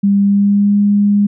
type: tone with pitch glide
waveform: sine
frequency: 200 to 204 Hz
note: G3 to G#3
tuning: +35 to -31 cents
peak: -8 dBFS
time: 0.03-1.27 s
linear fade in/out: 10 ms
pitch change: +34 cents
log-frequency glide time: 0.23-0.77 s
effects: none